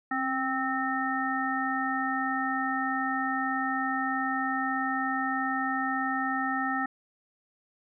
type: harmonic tone with a mistuned harmonic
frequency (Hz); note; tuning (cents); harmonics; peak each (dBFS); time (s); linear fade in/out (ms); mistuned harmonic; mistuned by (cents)
261.6; C4; 0; 1 / 3 / 5 / 7; -32 / -32 / -32 / -32; 0.11-6.86; 5; 1; +31
effects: none